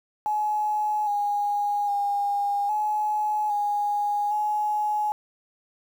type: tone with pitch steps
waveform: sine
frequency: 846 / 821 / 810 / 847 / 825 / 843 Hz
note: G#5 / G#5 / G#5 / G#5 / G#5 / G#5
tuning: +32 / -20 / -43 / +34 / -12 / +26 cents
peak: -22 dBFS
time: 0.26-5.12 s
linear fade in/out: 0 ms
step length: 810 ms
effects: 8-bit